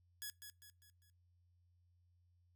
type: tone with echo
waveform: 5% pulse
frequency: 1683 Hz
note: G#6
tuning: 23 cents sharp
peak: -33 dBFS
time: 0.22-0.3 s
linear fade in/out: 0 ms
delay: 200 ms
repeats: 4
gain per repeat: -7 dB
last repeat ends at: 1.1 s
effects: noise-tail reverb RT60 0.2 s tail -22 dB re dry + added 88 Hz sine -70 dBFS peak until 2.55 s